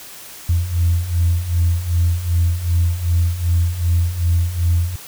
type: beating tone pair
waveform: sine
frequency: 84 / 86.6 Hz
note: E2 / F2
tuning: +33 / -14 cents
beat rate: 2.6 Hz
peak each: -19 / -15 dBFS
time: 0.49-4.96 s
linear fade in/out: 5 ms
effects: tanh soft clip ceiling -7 dBFS + white hiss -37 dBFS RMS until 5.07 s